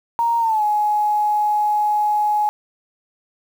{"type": "tone with pitch glide", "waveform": "sine", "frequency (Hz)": [932.3, 840.2], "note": ["A#5", "G#5"], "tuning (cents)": [0, 20], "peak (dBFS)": -15, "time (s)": [0.19, 2.49], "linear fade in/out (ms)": 0, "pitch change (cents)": -180, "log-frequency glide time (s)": [0.39, 0.63], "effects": ["7-bit"]}